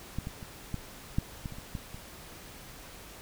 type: clicks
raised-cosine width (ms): 5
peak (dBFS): -20 / -24 / -30 / -20 / -14 / -23 / -29 / -30 / -23 / -30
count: 10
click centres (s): 0.186 / 0.271 / 0.428 / 0.743 / 1.185 / 1.458 / 1.523 / 1.585 / 1.752 / 1.945
effects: pink hiss -48 dBFS RMS until 3.21 s